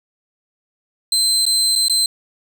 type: tone with dropouts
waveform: 30% pulse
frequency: 4100 Hz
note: C8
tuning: 36 cents flat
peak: -11 dBFS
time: 1.12-2.06 s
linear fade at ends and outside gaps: 2 ms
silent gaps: 1.454-1.464 / 1.754-1.759 / 1.883-1.897 s
effects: none